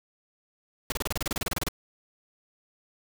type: noise bursts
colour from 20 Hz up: pink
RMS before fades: -29 dBFS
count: 16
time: 0.9-1.686 s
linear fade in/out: 2 ms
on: 21 ms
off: 30 ms
effects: none